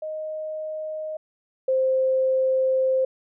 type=tone pair in turn; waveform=sine; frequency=622.3 / 523.3 Hz; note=D#5 / C5; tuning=0 / 0 cents; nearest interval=minor third; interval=300 cents; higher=first; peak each=-28 / -18 dBFS; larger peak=second; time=0.02-1.17 / 1.68-3.05 s; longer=second; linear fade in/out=5 ms; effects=none